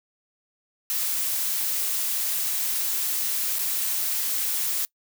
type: noise with dropouts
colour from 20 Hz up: blue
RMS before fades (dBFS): -26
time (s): 0.9-4.85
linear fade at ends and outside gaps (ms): 0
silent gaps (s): 3.586-3.591
effects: noise-tail reverb RT60 0.1 s tail -24 dB re dry